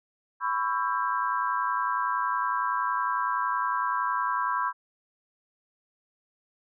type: chord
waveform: sine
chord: C# half-diminished seventh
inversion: third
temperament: just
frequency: 997.9 / 1108.7 / 1330.5 / 1596.6 Hz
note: B5 / C#6 / E6 / G6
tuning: +18 / 0 / +16 / +31 cents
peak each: -28 / -30 / -32 / -33 dBFS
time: 0.4-4.73 s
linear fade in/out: 50 ms
effects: none